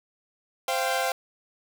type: chord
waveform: sawtooth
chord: C suspended fourth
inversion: none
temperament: equal with one note detuned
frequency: 523.3 / 690 / 784 Hz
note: C5 / F5 / G5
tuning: 0 / -21 / 0 cents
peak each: -25 dBFS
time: 0.68-1.12 s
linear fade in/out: 2 ms
effects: 8-bit